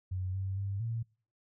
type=tone with pitch steps; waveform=sine; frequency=92.6 / 96 / 98.8 / 114.6 Hz; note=F#2 / G2 / G2 / A#2; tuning=+2 / -36 / +14 / -29 cents; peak=-32 dBFS; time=0.11-1.03 s; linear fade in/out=10 ms; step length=230 ms; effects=noise-tail reverb RT60 0.4 s tail -25 dB re dry